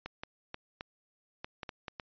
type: clicks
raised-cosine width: 0.3 ms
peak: -23 dBFS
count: 9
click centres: 0.06 / 0.235 / 0.544 / 0.809 / 1.445 / 1.632 / 1.692 / 1.882 / 1.998 s
effects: resampled to 11025 Hz